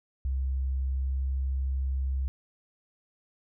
sine tone with pitch glide, 66.1 to 66.48 Hz, C2 to C2, +18 to +28 cents, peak -26 dBFS, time 0.25-2.28 s, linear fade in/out 0 ms, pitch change +10 cents, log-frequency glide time 0.85-1.21 s, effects none

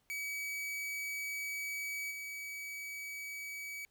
45% pulse tone with level steps, 2277 Hz, C#7, 46 cents sharp, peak -37 / -41 dBFS, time 0.1-3.85 s, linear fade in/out 0 ms, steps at 2.1 s, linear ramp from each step 20 ms, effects pink hiss -75 dBFS RMS until 3.9 s

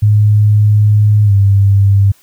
sine tone with pitch glide, 105.1 to 99.2 Hz, G#2 to G2, +21 to +21 cents, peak -5 dBFS, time 0.02-2.12 s, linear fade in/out 10 ms, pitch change -100 cents, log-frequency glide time 1.24-1.33 s, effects white hiss -49 dBFS RMS until 2.22 s

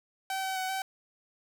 sawtooth tone with pitch steps, 768 / 763 / 750 / 767 Hz, G5 / G5 / F#5 / G5, -36 / -47 / +23 / -38 cents, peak -27 dBFS, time 0.3-0.82 s, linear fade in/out 2 ms, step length 130 ms, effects 11-bit

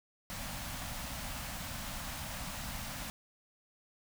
pink band-stop noise, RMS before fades -41 dBFS, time 0.3-3.1 s, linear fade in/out 0 ms, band 280 to 560 Hz, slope 48 dB/octave, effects none

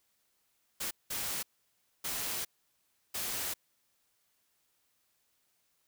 white noise bursts at uneven times, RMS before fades -36 dBFS, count 4, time 0.8-0.91 / 1.1-1.43 / 2.04-2.45 / 3.14-3.54 s, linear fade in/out 10 ms, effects white hiss -75 dBFS RMS until 5.87 s

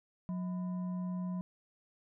sine tone with frequency modulation, 181.2 Hz, F#3, 36 cents flat, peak -34 dBFS, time 0.29-1.41 s, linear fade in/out 0 ms, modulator 819 Hz, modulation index 0.25, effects none

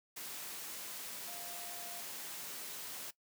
sine tone in noise, 698.5 Hz, F5, in tune, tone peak -52 dBFS, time 1.27-2.01 s, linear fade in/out 10 ms, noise white, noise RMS -45 dBFS, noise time 0.16-3.11 s, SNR -10 dB, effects noise-tail reverb RT60 0.1 s tail -19 dB re dry + high-pass 150 Hz 12 dB/octave

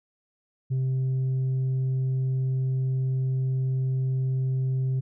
sine tone, 130.81 Hz, C3, in tune, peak -20 dBFS, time 0.7-5.01 s, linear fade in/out 20 ms, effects tanh soft clip ceiling -22 dBFS

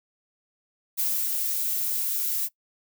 violet noise with ADSR envelope, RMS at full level -25 dBFS, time 0.97-2.49 s, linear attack 26 ms, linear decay 260 ms, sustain -2 dB, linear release 41 ms, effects noise-tail reverb RT60 0.1 s tail -20 dB re dry

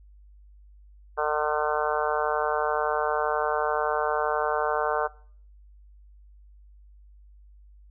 harmonic tone, 151 Hz, D3, 48 cents sharp, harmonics 3 / 4 / 5 / 6 / 7 / 8 / 9 / 10, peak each -29 / -30 / -31 / -32 / -32 / -33 / -34 / -34 dBFS, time 1.17-5.08 s, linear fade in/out 20 ms, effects noise-tail reverb RT60 0.5 s tail -21 dB re dry + added 50 Hz sine -49 dBFS peak until 7.9 s

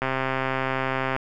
click train, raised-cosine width 0.5 ms, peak -10 dBFS, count 152, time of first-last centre 0.02-1.164 s, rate 132 Hz, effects none

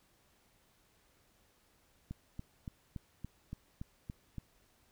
click train, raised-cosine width 5 ms, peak -29 dBFS, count 9, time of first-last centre 2.11-4.383 s, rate 3.52 Hz, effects pink hiss -70 dBFS RMS until 4.91 s

